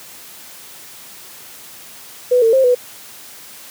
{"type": "tone with pitch steps", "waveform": "sine", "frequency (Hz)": [496.3, 452.7, 529, 494.3], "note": ["B4", "A4", "C5", "B4"], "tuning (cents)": [8, 49, 19, 1], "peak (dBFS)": -9, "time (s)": [2.31, 2.75], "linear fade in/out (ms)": 10, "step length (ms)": 110, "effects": ["white hiss -38 dBFS RMS until 3.7 s", "high-pass 100 Hz 12 dB/octave"]}